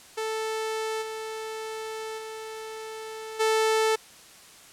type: tone with level steps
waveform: sawtooth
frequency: 440 Hz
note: A4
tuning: in tune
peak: -24 / -29 / -32 / -17 dBFS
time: 0.17-3.96 s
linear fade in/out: 10 ms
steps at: 1.01 / 2.17 / 3.39 s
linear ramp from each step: 20 ms
effects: white hiss -50 dBFS RMS until 4.72 s + low-pass 10000 Hz 12 dB/octave